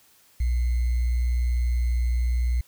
sine tone with sample-and-hold, 60.4 Hz, B1, 38 cents flat, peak -20 dBFS, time 0.4-2.61 s, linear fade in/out 5 ms, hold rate 2100 Hz, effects white hiss -58 dBFS RMS until 2.67 s

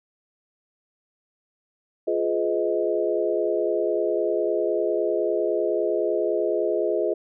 sine chord, F half-diminished seventh, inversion none, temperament just, 349.2 / 419.1 / 502.9 / 628.6 Hz, F4 / Ab4 / Cb5 / Eb5, 0 / +16 / +31 / +18 cents, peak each -26 / -25 / -29 / -26 dBFS, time 2.07-7.14 s, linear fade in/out 10 ms, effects none

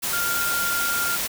sine tone in noise, 1398 Hz, F6, 1 cent sharp, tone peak -24 dBFS, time 0.12-1.17 s, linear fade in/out 20 ms, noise white, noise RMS -26 dBFS, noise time 0.02-1.28 s, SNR -1 dB, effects none

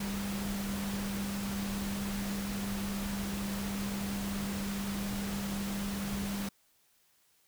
sine tone in noise, 199.3 Hz, G3, 29 cents sharp, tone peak -34 dBFS, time 0-6.49 s, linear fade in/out 5 ms, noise pink, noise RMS -40 dBFS, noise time 0-6.49 s, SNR +3 dB, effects white hiss -69 dBFS RMS until 7.47 s

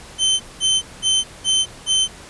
sawtooth tone bursts, 3084 Hz, G7, 29 cents flat, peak -11 dBFS, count 5, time 0.18-2.08 s, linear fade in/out 50 ms, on 220 ms, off 200 ms, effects pink hiss -40 dBFS RMS until 2.29 s + resampled to 24000 Hz

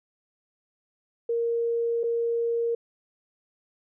sine tone with dropouts, 466.2 Hz, A#4, in tune, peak -23 dBFS, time 1.29-2.75 s, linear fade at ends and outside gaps 5 ms, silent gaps 2.034-2.038 s, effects none

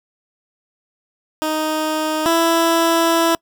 15% pulse tone pair in turn, 311.1 / 332 Hz, D#4 / E4, 0 / +12 cents, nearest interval minor second, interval 112 cents, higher second, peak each -12 / -7 dBFS, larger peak second, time 1.42-2.26 / 2.26-3.35 s, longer second, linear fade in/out 0 ms, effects noise-tail reverb RT60 0.1 s tail -26 dB re dry

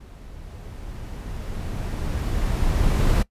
brown noise with level ramp, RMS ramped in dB -42 to -17 dBFS, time 0-3.23 s, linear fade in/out 10 ms, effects noise-tail reverb RT60 0.1 s tail -20 dB re dry + resampled to 32000 Hz

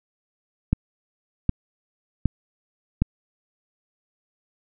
click train, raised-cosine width 5 ms, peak -6 dBFS, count 4, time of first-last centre 0.73-3.02 s, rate 1.31 Hz, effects none

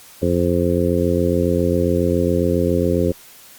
harmonic tone, 87.31 Hz, F2, in tune, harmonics 1 / 2 / 3 / 4 / 5 / 6, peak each -22 / -22 / -22 / -22 / -22 / -22 dBFS, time 0.22-3.12 s, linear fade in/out 5 ms, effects white hiss -44 dBFS RMS until 3.58 s + Opus 48 kbps

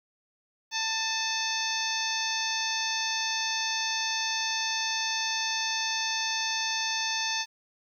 harmonic tone with a mistuned harmonic, 890 Hz, A5, 20 cents sharp, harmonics 1 / 2 / 3 / 4 / 5 / 6 / 7, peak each -35 / -35 / -35 / -35 / -35 / -35 / -35 dBFS, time 0.71-7.46 s, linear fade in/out 50 ms, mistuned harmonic 3, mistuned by -46 cents, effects 10-bit

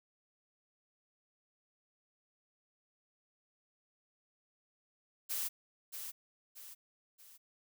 blue noise with echo, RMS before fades -37 dBFS, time 5.29-5.49 s, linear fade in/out 20 ms, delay 630 ms, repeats 3, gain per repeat -7 dB, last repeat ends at 7.38 s, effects none

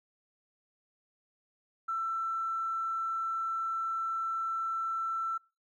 triangle tone with tanh clipping, 1336 Hz, E6, 23 cents sharp, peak -30 dBFS, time 1.88-5.38 s, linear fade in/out 10 ms, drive 3 dB, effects noise-tail reverb RT60 0.3 s tail -25 dB re dry

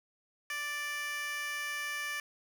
15% pulse tone with high-pass filter, 587.3 Hz, D5, in tune, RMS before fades -37 dBFS, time 0.5-2.2 s, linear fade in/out 2 ms, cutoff 1800 Hz, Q 1.6, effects none

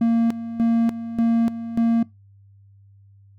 triangle tone with tremolo, 230.4 Hz, A#3, 20 cents flat, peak -13 dBFS, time 0.01-2.03 s, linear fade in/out 5 ms, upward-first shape square, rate 1.7 Hz, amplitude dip 75%, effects noise-tail reverb RT60 0.2 s tail -22 dB re dry + added 99 Hz sine -48 dBFS peak until 3.38 s

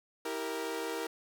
sawtooth chord, E diminished, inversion none, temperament equal with one note detuned, 325.5 / 392 / 466.2 Hz, E4 / G4 / Bb4, -22 / 0 / 0 cents, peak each -36 / -37 / -33 dBFS, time 0.25-1.07 s, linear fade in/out 5 ms, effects none

